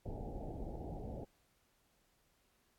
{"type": "low-pass noise", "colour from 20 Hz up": "pink", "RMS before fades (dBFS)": -44, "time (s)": [0.05, 1.25], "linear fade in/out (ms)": 10, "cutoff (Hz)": 830, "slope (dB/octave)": 96, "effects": ["pink hiss -75 dBFS RMS until 2.78 s", "AAC 64 kbps"]}